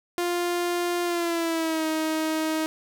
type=tone with pitch glide; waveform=sawtooth; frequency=350 to 315.4 Hz; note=F4 to D#4; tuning=+4 to +24 cents; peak=-20 dBFS; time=0.18-2.66 s; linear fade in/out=0 ms; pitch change=-180 cents; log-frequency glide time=1.04-1.86 s; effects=none